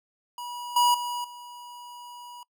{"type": "tone with level steps", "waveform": "square", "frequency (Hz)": 969, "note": "B5", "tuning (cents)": -33, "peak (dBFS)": [-35, -19, -30, -42], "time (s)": [0.38, 2.43], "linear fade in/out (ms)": 2, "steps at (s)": [0.76, 0.94, 1.24], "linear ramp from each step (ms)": 5, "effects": ["noise-tail reverb RT60 0.1 s tail -24 dB re dry"]}